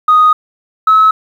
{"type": "tone pair in turn", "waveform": "sine", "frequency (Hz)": [1244.5, 1291.6], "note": ["D#6", "E6"], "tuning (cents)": [0, -36], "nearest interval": "minor second", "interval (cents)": 64, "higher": "second", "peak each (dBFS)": -3, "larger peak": "neither", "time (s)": [[0.08, 0.33], [0.87, 1.11]], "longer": "first", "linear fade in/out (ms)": 5, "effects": ["tanh soft clip ceiling -1 dBFS", "7-bit"]}